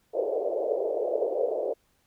white band-pass noise, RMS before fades -28 dBFS, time 0.13-1.74 s, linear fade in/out 20 ms, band 400 to 600 Hz, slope 48 dB/octave, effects pink hiss -69 dBFS RMS until 2.06 s

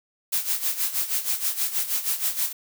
blue noise with tremolo, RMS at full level -23 dBFS, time 0.32-2.53 s, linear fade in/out 10 ms, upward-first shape sine, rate 6.3 Hz, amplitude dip 75%, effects none

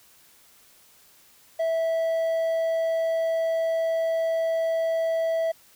triangle tone, 655 Hz, E5, 11 cents flat, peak -20 dBFS, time 1.59-5.52 s, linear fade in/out 10 ms, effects white hiss -56 dBFS RMS until 5.75 s

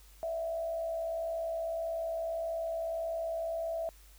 sine tone with frequency modulation, 659.3 Hz, E5, in tune, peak -32 dBFS, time 0.23-3.89 s, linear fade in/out 0 ms, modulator 61.7 Hz, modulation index 0.45, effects added 50 Hz sine -55 dBFS peak until 4.18 s + white hiss -61 dBFS RMS until 4.18 s

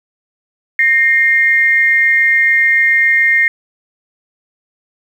sine tone pair together, 1842 / 2115 Hz, A#6 / C7, -21 / +18 cents, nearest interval major second, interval 239 cents, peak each -11 dBFS, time 0.79-3.48 s, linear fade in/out 2 ms, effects 7-bit

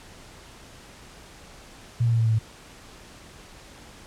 sine tone with pitch steps, 118.1 / 116.47 / 114.87 / 113.29 / 111.73 / 110.19 Hz, A#2 / A#2 / A#2 / A#2 / A2 / A2, +23 / -1 / -25 / -49 / +27 / +3 cents, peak -18 dBFS, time 2-2.39 s, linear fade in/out 10 ms, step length 65 ms, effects pink hiss -47 dBFS RMS until 4.06 s + low-pass 9000 Hz 12 dB/octave

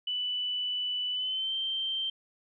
sine tone with pitch glide, 2979 to 3134 Hz, F#7 to G7, +11 to -1 cents, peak -29 dBFS, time 0.07-2.1 s, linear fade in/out 5 ms, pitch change +88 cents, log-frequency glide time 1.12-1.55 s, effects none

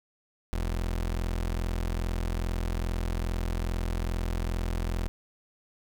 30% pulse tone, 42.41 Hz, E1, 50 cents sharp, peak -25 dBFS, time 0.53-5.08 s, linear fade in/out 0 ms, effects none

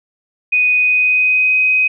sine tone with pitch glide, 2489 to 2516 Hz, D#7 to D#7, 0 to +19 cents, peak -10 dBFS, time 0.52-1.88 s, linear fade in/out 10 ms, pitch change +19 cents, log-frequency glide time 0.74-1.58 s, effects none

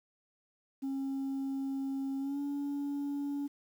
sine tone with pitch glide, 271 to 284.3 Hz, C#4 to C#4, -39 to +44 cents, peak -30 dBFS, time 0.82-3.48 s, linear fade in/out 20 ms, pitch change +83 cents, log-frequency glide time 2.19-2.39 s, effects tanh soft clip ceiling -32 dBFS + 10-bit

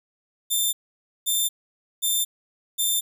10% pulse tone bursts, 3579 Hz, A7, 29 cents sharp, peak -13 dBFS, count 4, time 0.5-3.01 s, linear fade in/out 20 ms, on 230 ms, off 530 ms, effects none

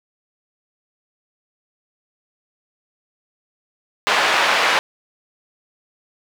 pink band-pass noise, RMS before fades -17 dBFS, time 4.07-4.79 s, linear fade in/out 0 ms, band 830 to 3100 Hz, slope 12 dB/octave, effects none

